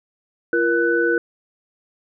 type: tone cluster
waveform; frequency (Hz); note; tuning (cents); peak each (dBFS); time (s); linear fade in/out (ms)
sine; 342.2 / 473.6 / 1495; F4 / A#4 / F#6; -35 / +27 / +17; -20; 0.53-1.18; 2
effects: none